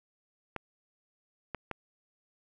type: clicks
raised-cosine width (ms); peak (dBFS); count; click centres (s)
0.5; -20; 3; 0.563 / 1.547 / 1.713
effects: none